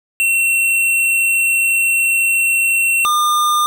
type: tone pair in turn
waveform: square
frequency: 2717 / 1205.8 Hz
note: F7 / D6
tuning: -48 / +45 cents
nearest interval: octave + major second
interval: 1407 cents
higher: first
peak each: -13 dBFS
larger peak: neither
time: 0.2-3.05 / 3.05-3.66 s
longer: first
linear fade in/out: 0 ms
effects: none